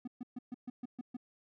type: tone bursts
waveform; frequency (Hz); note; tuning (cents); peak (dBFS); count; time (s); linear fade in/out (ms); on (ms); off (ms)
triangle; 246.9; B3; 0; -36; 8; 0.05-1.168; 5; 26; 130
effects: none